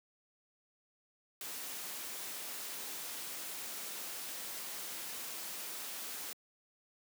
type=noise; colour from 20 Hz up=white; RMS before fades=-43 dBFS; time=1.41-6.33 s; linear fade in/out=2 ms; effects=high-pass 200 Hz 12 dB/octave